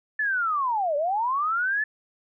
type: linear two-way sweep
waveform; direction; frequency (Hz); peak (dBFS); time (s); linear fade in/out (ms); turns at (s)
sine; down then up; 1760 to 560 to 1760; -22; 0.19-1.84; 5; 0.96
effects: none